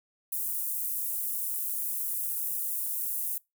pink high-pass noise, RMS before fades -32 dBFS, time 0.32-3.38 s, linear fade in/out 5 ms, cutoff 11000 Hz, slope 24 dB/octave, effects noise-tail reverb RT60 0.2 s tail -23 dB re dry

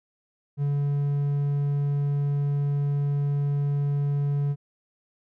triangle tone, 142.9 Hz, D3, 47 cents flat, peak -20 dBFS, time 0.57-4.56 s, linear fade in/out 50 ms, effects none

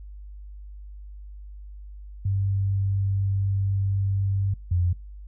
sine tone pair in turn, 98 / 88.45 Hz, G2 / F2, 0 / +23 cents, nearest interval major second, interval 177 cents, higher first, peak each -21 / -19 dBFS, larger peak second, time 2.25-4.54 / 4.71-4.93 s, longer first, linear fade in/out 5 ms, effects noise-tail reverb RT60 0.3 s tail -25 dB re dry + added 50 Hz sine -38 dBFS peak until 5.27 s

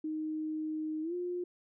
sine tone with pitch glide, 311.1 to 355.3 Hz, D#4 to F4, 0 to +30 cents, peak -33 dBFS, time 0.04-1.44 s, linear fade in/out 5 ms, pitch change +230 cents, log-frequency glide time 1.02-1.14 s, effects none

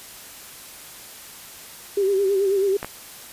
sine tone with vibrato, 392 Hz, G4, in tune, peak -17 dBFS, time 1.97-2.77 s, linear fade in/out 5 ms, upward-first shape sine, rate 9.2 Hz, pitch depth 59 cents each way
clicks, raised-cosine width 0.5 ms, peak -14 dBFS, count 2, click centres 2.829 / 2.846 s
effects white hiss -41 dBFS RMS until 3.32 s + resampled to 32000 Hz

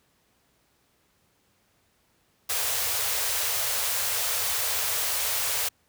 white band-stop noise, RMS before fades -27 dBFS, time 2.49-5.69 s, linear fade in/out 10 ms, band 120 to 420 Hz, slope 96 dB/octave, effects pink hiss -67 dBFS RMS until 5.88 s + high-pass 60 Hz 12 dB/octave

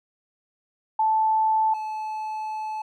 sine / triangle tone pair in turn, 876 / 865.4 Hz, A5 / A5, -8 / -29 cents, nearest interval unison, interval 21 cents, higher first, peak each -18 / -26 dBFS, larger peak first, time 0.99-1.74 / 1.74-2.82 s, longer second, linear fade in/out 5 ms, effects none

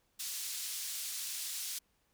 pink band-pass noise, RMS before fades -40 dBFS, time 0.19-1.79 s, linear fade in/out 10 ms, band 4500 to 16000 Hz, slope 12 dB/octave, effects pink hiss -75 dBFS RMS until 2.13 s

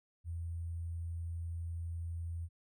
sine tone with sample-and-hold, 84 Hz, E2, 33 cents sharp, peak -37 dBFS, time 0.24-2.49 s, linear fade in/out 50 ms, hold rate 8820 Hz, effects none

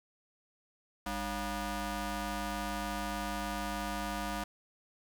15% pulse ring-modulated tone, 253.3 Hz, B3, 44 cents sharp, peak -25 dBFS, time 1.06-4.44 s, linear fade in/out 5 ms, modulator 455 Hz, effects none

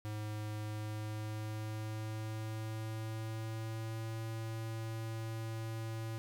square tone with pitch glide, 106.6 to 112.16 Hz, G#2 to A2, +46 to +34 cents, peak -39 dBFS, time 0.05-6.18 s, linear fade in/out 0 ms, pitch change +88 cents, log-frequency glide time 0.58-4.12 s, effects none

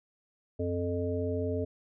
harmonic tone with a mistuned harmonic, 87.4 Hz, F2, 2 cents sharp, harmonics 1 / 3 / 5 / 7, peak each -33 / -35 / -33 / -37 dBFS, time 0.59-1.65 s, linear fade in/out 10 ms, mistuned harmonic 1, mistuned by +98 cents, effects none

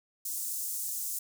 pink high-pass noise, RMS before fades -35 dBFS, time 0.25-1.19 s, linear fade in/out 5 ms, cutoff 7100 Hz, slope 24 dB/octave, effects none

